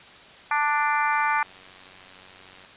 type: harmonic tone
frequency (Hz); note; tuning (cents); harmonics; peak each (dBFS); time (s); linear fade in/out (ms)
294.7; D4; +6; 3 / 4 / 5 / 6 / 7 / 8; -24 / -26 / -28 / -30 / -31 / -32; 0.51-1.43; 2
type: click train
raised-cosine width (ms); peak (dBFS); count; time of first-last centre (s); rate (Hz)
0.2; -31; 143; 1.13-2.649; 93.5
effects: white hiss -47 dBFS RMS until 2.76 s + resampled to 8000 Hz